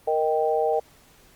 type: chord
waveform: sine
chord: Eb major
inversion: second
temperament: equal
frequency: 466.2 / 622.3 / 784 Hz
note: Bb4 / Eb5 / G5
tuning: 0 / 0 / 0 cents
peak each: -23 / -25 / -25 dBFS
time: 0.07-0.8 s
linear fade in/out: 10 ms
effects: pink hiss -55 dBFS RMS until 1.35 s + Opus 32 kbps